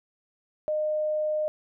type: tone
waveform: sine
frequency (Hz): 612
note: D#5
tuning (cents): -29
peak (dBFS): -24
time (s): 0.68-1.48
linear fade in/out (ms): 0
effects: none